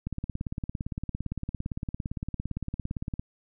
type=click train; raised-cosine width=5 ms; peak=-19 dBFS; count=56; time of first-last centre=0.07-3.195 s; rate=17.6 Hz; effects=none